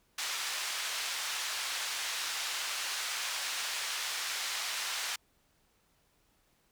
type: band-pass noise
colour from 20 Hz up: white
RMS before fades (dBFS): -36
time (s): 0.18-5.16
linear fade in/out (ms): 5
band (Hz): 990 to 5600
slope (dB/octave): 12
effects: pink hiss -71 dBFS RMS until 6.71 s